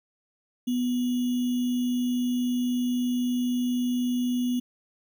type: tone with sample-and-hold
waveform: sine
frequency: 246.9 Hz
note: B3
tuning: in tune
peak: -23 dBFS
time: 0.67-4.6 s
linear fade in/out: 10 ms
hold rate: 3150 Hz
effects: none